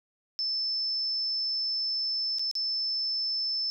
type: tone with dropouts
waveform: sine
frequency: 5274 Hz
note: E8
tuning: in tune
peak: -27 dBFS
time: 0.39-3.7 s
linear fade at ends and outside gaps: 0 ms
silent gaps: 2.385-2.394 / 2.513-2.553 s
effects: none